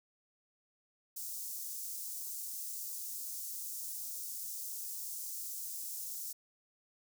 white high-pass noise, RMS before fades -42 dBFS, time 1.16-6.33 s, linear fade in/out 10 ms, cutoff 5800 Hz, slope 24 dB/octave, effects none

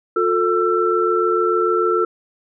sine tone cluster, 358.2 / 445 / 1338 Hz, F4 / A4 / E6, +44 / +20 / +25 cents, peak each -19 dBFS, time 0.16-2.05 s, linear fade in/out 5 ms, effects none

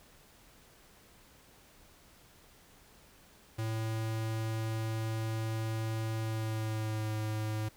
square tone with pitch glide, 111.2 to 108.22 Hz, A2 to A2, +19 to -28 cents, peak -33 dBFS, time 3.58-7.69 s, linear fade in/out 10 ms, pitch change -47 cents, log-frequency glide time 6.18-7.11 s, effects pink hiss -60 dBFS RMS until 7.76 s

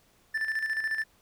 triangle tone with tremolo, 1765 Hz, A6, 5 cents sharp, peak -24 dBFS, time 0.34-1.04 s, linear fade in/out 10 ms, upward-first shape square, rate 14 Hz, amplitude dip 55%, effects pink hiss -64 dBFS RMS until 1.21 s

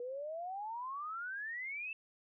sine exponential sweep, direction up, 477.1 to 2676 Hz, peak -39 dBFS, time 0-1.93 s, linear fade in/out 2 ms, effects none

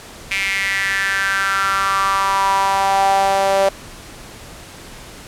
sawtooth tone with high-pass filter sweep, 195.2 Hz, G3, 7 cents flat, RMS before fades -17 dBFS, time 0.31-3.69 s, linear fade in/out 5 ms, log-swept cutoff 2300 to 610 Hz, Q 6, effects pink hiss -37 dBFS RMS until 5.27 s + low-pass 11000 Hz 12 dB/octave

